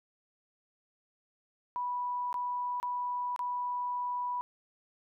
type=tone with dropouts; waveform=sine; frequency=983 Hz; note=B5; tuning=8 cents flat; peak=-31 dBFS; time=1.76-4.41 s; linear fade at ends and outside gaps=0 ms; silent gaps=2.328-2.342 / 2.8-2.829 / 3.362-3.392 s; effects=none